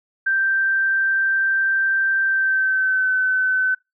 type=tone with pitch glide; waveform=sine; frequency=1568 to 1519 Hz; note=G6 to F#6; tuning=0 to +45 cents; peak=-16 dBFS; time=0.26-3.75 s; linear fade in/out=10 ms; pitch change=-55 cents; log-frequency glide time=2.25-3.1 s; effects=noise-tail reverb RT60 0.2 s tail -23 dB re dry